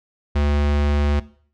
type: tone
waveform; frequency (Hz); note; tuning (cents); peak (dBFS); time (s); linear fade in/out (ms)
square; 72.7; D2; -17; -17; 0.35-1.2; 10
effects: noise-tail reverb RT60 0.5 s tail -18 dB re dry + low-pass 4000 Hz 12 dB/octave